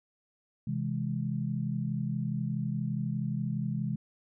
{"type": "chord", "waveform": "sine", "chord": "C augmented", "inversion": "none", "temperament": "equal with one note detuned", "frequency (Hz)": [130.81, 162.92, 207.7], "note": ["C3", "E3", "G#3"], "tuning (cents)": [0, -20, 0], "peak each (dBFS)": [-33, -34, -34], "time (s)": [0.67, 3.96], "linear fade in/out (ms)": 5, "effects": []}